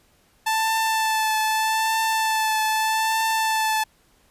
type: tone with vibrato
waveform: sawtooth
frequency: 880 Hz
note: A5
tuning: in tune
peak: -16 dBFS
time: 0.46-3.84 s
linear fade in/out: 10 ms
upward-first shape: triangle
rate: 0.81 Hz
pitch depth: 22 cents each way
effects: pink hiss -60 dBFS RMS until 4.3 s + resampled to 32000 Hz